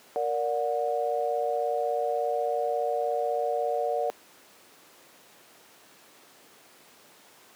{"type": "chord", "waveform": "sine", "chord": "Bb augmented", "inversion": "none", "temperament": "just", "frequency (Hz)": [466.2, 582.7, 728.4], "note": ["Bb4", "D5", "F#5"], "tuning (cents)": [0, -14, -27], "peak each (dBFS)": -29, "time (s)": [0.16, 4.1], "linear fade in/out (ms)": 0, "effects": ["pink hiss -54 dBFS RMS until 7.55 s", "high-pass 300 Hz 12 dB/octave"]}